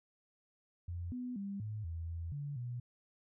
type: tone with pitch steps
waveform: sine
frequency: 86.9 / 248.5 / 198.8 / 107.1 / 82.8 / 83.8 / 143.6 / 121.8 Hz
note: F2 / B3 / G3 / A2 / E2 / E2 / D3 / B2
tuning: -8 / +11 / +25 / -46 / +8 / +29 / -39 / -24 cents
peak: -38 dBFS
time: 0.88-2.8 s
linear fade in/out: 5 ms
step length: 240 ms
effects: none